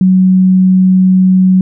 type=tone; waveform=sine; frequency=186.3 Hz; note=F#3; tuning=12 cents sharp; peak=-4 dBFS; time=0.01-1.61 s; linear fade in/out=2 ms; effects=none